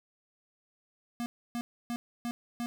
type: tone bursts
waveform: square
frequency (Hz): 238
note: A#3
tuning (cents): +36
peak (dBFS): -33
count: 5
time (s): 1.2-2.66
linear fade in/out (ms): 0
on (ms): 60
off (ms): 290
effects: 10-bit